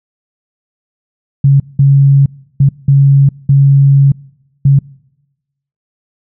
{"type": "tone bursts at uneven times", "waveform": "sine", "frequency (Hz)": 138.59, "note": "C#3", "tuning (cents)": 0, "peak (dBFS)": -3, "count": 6, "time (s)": [[1.44, 1.6], [1.79, 2.26], [2.6, 2.69], [2.88, 3.29], [3.49, 4.12], [4.65, 4.79]], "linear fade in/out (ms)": 5, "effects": ["noise-tail reverb RT60 1.0 s tail -25 dB re dry"]}